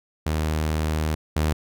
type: tone pair in turn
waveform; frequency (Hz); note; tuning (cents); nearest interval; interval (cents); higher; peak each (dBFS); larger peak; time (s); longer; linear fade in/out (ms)
sawtooth; 77.78 / 77.29; D#2 / D#2; 0 / -11; unison; 11; first; -18 / -16; second; 0.26-1.15 / 1.36-1.53; first; 5
effects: none